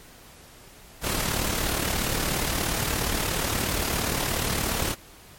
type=noise with amplitude modulation; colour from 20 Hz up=pink; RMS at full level=-24 dBFS; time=1.01-4.96 s; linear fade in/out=50 ms; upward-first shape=sine; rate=37 Hz; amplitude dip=50%; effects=pink hiss -49 dBFS RMS until 5.38 s + MP3 64 kbps